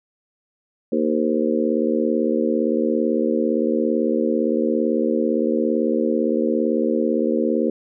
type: harmonic tone with a mistuned harmonic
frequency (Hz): 77.78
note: D#2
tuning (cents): 0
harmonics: 3 / 4 / 5 / 6 / 7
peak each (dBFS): -22 / -23 / -24 / -25 / -25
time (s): 0.92-7.7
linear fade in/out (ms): 5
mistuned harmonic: 7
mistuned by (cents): -54
effects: none